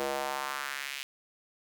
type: tone with high-pass filter sweep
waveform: square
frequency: 69 Hz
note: C#2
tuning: 7 cents flat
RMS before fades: -35 dBFS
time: 0-1.03 s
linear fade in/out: 0 ms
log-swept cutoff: 470 to 2700 Hz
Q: 1.9
effects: none